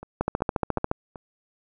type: two click trains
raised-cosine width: 1 ms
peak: -24 / -9 dBFS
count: 4 / 11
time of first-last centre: 0.03-1.158 / 0.21-0.914 s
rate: 2.66 / 14.2 Hz
effects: none